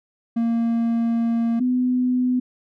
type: tone pair in turn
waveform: triangle / sine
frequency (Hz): 231.3 / 251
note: A#3 / B3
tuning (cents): -13 / +28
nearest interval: minor second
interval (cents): 141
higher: second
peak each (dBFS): -16 / -17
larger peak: first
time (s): 0.36-1.6 / 1.6-2.4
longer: first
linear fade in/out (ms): 10
effects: none